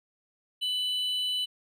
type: tone pair together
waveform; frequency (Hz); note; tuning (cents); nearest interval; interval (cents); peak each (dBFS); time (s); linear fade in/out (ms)
triangle; 2990 / 3991; F#7 / B7; +17 / +17; perfect fourth; 500; -26 / -35; 0.61-1.46; 20
effects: none